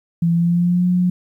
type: tone with pitch glide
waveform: sine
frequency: 168.6 to 179.66 Hz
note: E3 to F3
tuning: +39 to +49 cents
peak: -13 dBFS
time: 0.22-1.1 s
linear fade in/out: 5 ms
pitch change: +110 cents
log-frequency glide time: 0.33-0.86 s
effects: 9-bit